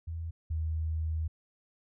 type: tone pair in turn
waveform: sine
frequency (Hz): 82.4 / 79.59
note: E2 / D#2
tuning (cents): 0 / +40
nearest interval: minor second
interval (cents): 60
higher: first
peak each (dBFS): -34 / -29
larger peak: second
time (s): 0.07-0.31 / 0.5-1.28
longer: second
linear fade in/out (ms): 10
effects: none